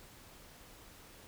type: silence
effects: pink hiss -56 dBFS RMS until 1.27 s